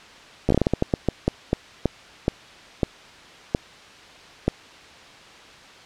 slowing click train, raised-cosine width 2 ms, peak -5 dBFS, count 18, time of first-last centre 0.49-4.48 s, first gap 14 ms, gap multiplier 1.3, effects white hiss -45 dBFS RMS until 5.85 s + low-pass 4000 Hz 12 dB/octave

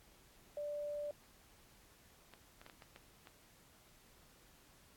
sine tone, 587.3 Hz, D5, in tune, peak -39 dBFS, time 0.57-1.11 s, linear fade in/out 2 ms
clicks, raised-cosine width 0.3 ms, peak -38 dBFS, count 7, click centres 2.337 / 2.615 / 2.664 / 2.698 / 2.822 / 2.961 / 3.272 s
effects pink hiss -65 dBFS RMS until 4.96 s + AAC 64 kbps

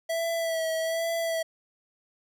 square tone with vibrato, 656 Hz, E5, 9 cents flat, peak -27 dBFS, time 0.09-1.43 s, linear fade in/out 10 ms, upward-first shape sine, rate 1.2 Hz, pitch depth 30 cents each way, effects none

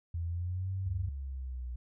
sine tone with pitch glide, 84.3 to 95.17 Hz, E2 to F#2, +39 to +49 cents, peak -32 dBFS, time 0.14-1.09 s, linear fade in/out 5 ms, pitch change +210 cents, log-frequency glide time 0.27-0.7 s
sine exponential sweep, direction down, 73.9 to 60.3 Hz, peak -36 dBFS, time 0.86-1.76 s, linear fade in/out 5 ms
effects none

